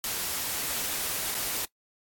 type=noise with dropouts; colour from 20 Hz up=white; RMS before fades=-31 dBFS; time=0.04-1.65 s; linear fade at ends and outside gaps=1 ms; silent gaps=1.345-1.349 s; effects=noise-tail reverb RT60 0.1 s tail -22 dB re dry + AAC 64 kbps